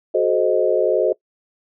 sine chord, F# diminished seventh, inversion none, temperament equal with one note detuned, 370 / 431.4 / 523.3 / 622.3 Hz, F#4 / A4 / C5 / Eb5, 0 / -34 / 0 / 0 cents, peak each -20 dBFS, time 0.14-1.13 s, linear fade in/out 10 ms, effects noise-tail reverb RT60 0.1 s tail -22 dB re dry

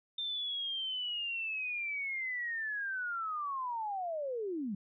sine linear sweep, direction down, 3605 to 185 Hz, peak -34 dBFS, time 0.18-4.75 s, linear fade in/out 5 ms, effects none

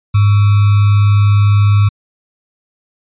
sine tone with sample-and-hold, 102.3 Hz, G#2, 26 cents flat, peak -6 dBFS, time 0.14-1.89 s, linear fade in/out 10 ms, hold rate 1225 Hz, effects resampled to 8000 Hz

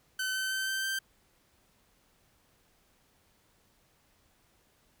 sawtooth tone with pitch steps, 1524 / 1533.7 / 1543.5 / 1553.3 / 1563.2 Hz, G6 / G6 / G6 / G6 / G6, -49 / -38 / -27 / -16 / -5 cents, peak -27 dBFS, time 0.19-0.99 s, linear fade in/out 5 ms, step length 160 ms, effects pink hiss -68 dBFS RMS until 5 s

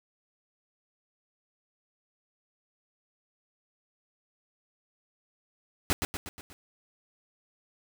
pink noise with echo, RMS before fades -25 dBFS, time 5.9-5.93 s, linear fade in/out 0 ms, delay 120 ms, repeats 5, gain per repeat -5 dB, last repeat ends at 6.53 s, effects none

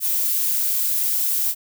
violet noise, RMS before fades -21 dBFS, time 0-1.55 s, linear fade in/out 50 ms, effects none

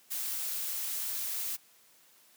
blue noise, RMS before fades -35 dBFS, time 0.1-1.57 s, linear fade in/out 20 ms, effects white hiss -62 dBFS RMS until 2.36 s + high-pass 150 Hz 12 dB/octave

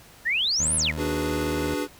sine exponential two-way sweep, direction up then down, 1720 to 11000 to 1720 Hz, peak -21 dBFS, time 0.25-0.92 s, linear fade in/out 20 ms, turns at 0.76 s
20% pulse tone, 77.78 Hz, D#2, in tune, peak -25 dBFS, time 0.59-1.75 s, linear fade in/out 10 ms
square chord, G# half-diminished seventh, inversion second, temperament equal, 293.7 / 370 / 415.3 / 493.9 Hz, D4 / F#4 / G#4 / B4, 0 / 0 / 0 / 0 cents, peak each -29 / -34 / -33 / -33 dBFS, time 0.96-1.88 s, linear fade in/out 50 ms
effects pink hiss -50 dBFS RMS until 1.99 s

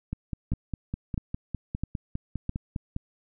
two click trains, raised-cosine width 5 ms, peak -18 / -16 dBFS, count 15 / 4, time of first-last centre 0.13-2.964 / 0.52-2.494 s, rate 4.94 / 1.52 Hz, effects none

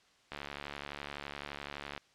click train, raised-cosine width 0.3 ms, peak -24 dBFS, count 120, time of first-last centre 0.32-1.977 s, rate 71.8 Hz, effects white hiss -66 dBFS RMS until 2.14 s + low-pass 5000 Hz 12 dB/octave

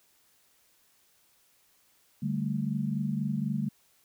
sine chord, D suspended fourth, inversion none, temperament equal, 146.83 / 196 / 220 Hz, D3 / G3 / A3, 0 / 0 / 0 cents, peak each -32 dBFS, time 2.22-3.69 s, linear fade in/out 10 ms, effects white hiss -66 dBFS RMS until 4.04 s

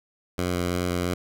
10% pulse tone with vibrato, 88.9 Hz, F2, 31 cents sharp, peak -16 dBFS, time 0.38-1.14 s, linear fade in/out 5 ms, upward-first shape square, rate 2.9 Hz, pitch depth 10 cents each way, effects none

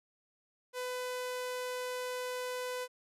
sawtooth tone, 501 Hz, B4, 25 cents sharp, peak -32 dBFS, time 0.73-2.88 s, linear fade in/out 50 ms, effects resampled to 32000 Hz

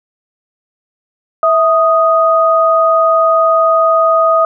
sine tone pair together, 653.4 / 1244.5 Hz, E5 / D#6, -15 / 0 cents, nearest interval major seventh, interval 1115 cents, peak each -10 dBFS, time 1.43-4.45 s, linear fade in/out 2 ms, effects none

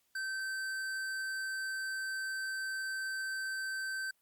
triangle tone with hard clipping, 1549 Hz, G6, 21 cents flat, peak -37 dBFS, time 0.15-4.11 s, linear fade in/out 5 ms, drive 17 dB, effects white hiss -75 dBFS RMS until 4.21 s + Opus 48 kbps

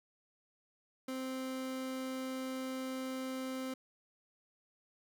30% pulse tone, 260.9 Hz, C4, 5 cents flat, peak -35 dBFS, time 1.08-3.74 s, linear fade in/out 5 ms, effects none

